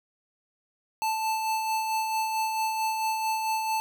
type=tone with tremolo; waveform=square; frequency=880 Hz; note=A5; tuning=in tune; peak=-25 dBFS; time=1.02-3.8 s; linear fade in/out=0 ms; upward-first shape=sine; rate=4.5 Hz; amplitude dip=35%; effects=none